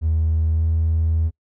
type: tone with pitch glide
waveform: triangle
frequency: 79.6 to 80.76 Hz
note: D#2 to E2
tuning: +40 to -35 cents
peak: -13 dBFS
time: 0.01-1.31 s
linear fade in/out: 50 ms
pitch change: +25 cents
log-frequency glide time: 0.53-0.64 s
effects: noise-tail reverb RT60 0.1 s tail -25 dB re dry + tanh soft clip ceiling -12 dBFS